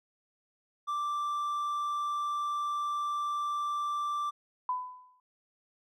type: tone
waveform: triangle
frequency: 1174.7 Hz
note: D6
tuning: in tune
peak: -28 dBFS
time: 0.87-4.31 s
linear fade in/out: 20 ms
type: tone with exponential decay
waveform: sine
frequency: 1003 Hz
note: B5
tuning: 26 cents sharp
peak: -26 dBFS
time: 4.69-5.2 s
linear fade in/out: 2 ms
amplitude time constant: 110 ms
effects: none